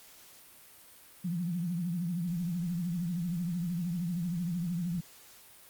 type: tone with vibrato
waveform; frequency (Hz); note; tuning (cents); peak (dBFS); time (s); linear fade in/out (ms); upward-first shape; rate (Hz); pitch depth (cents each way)
sine; 173.3; F3; -13; -30; 1.24-5.01; 10; triangle; 13; 130
effects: white hiss -55 dBFS RMS until 5.69 s + Opus 48 kbps